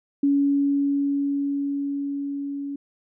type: tone with level ramp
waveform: sine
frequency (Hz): 281.5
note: C#4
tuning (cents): +27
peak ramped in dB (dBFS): -16 to -28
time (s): 0.23-2.76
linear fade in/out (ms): 5
effects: none